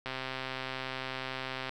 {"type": "click train", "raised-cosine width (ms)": 0.3, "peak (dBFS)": -20, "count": 215, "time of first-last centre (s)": [0.06, 1.694], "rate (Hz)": 131, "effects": ["10-bit"]}